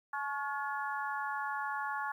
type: harmonic tone with a mistuned harmonic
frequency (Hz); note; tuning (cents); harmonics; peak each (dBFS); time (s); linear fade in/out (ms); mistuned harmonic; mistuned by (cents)
284.5; C#4; +45; 3 / 4 / 5 / 6; -38 / -39 / -40 / -41; 0.13-2.12; 5; 4; -49
effects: 11-bit